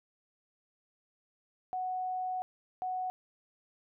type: tone bursts at uneven times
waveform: sine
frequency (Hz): 740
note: F#5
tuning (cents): 0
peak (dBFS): -32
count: 2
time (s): 1.73-2.42 / 2.82-3.1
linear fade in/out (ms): 0
effects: none